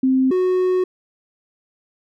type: tone pair in turn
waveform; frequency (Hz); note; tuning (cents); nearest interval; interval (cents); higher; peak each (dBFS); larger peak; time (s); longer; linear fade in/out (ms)
sine / triangle; 261.6 / 367.8; C4 / F#4; 0 / -10; tritone; 590; second; -13; neither; 0.03-0.31 / 0.31-0.84; second; 5
effects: none